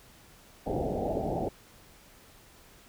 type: low-pass noise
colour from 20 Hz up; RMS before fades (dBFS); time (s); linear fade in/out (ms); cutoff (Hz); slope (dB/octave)
white; -31; 0.66-1.49; 10; 800; 96
effects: pink hiss -56 dBFS RMS until 2.88 s